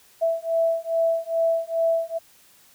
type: beating tone pair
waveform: sine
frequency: 659.3 / 661.7 Hz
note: E5 / E5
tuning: 0 / +6 cents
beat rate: 2.4 Hz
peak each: -23 dBFS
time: 0.21-2.19 s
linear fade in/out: 20 ms
effects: white hiss -55 dBFS RMS until 2.74 s